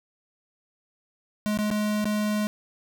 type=tone with dropouts; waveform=square; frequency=210.6 Hz; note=G#3; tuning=24 cents sharp; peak=-24 dBFS; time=1.46-2.47 s; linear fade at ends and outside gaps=0 ms; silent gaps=1.574-1.588 / 1.703-1.712 / 2.044-2.055 s; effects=none